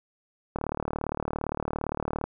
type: click train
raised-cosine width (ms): 1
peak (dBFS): -15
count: 64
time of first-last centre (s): 0.56-2.24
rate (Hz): 37.5
effects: none